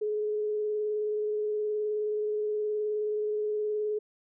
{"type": "tone with vibrato", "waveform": "sine", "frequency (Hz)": 423.2, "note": "G#4", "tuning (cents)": 33, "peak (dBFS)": -27, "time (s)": [0.01, 3.99], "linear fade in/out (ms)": 10, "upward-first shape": "sine", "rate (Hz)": 19, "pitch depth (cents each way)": 16, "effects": []}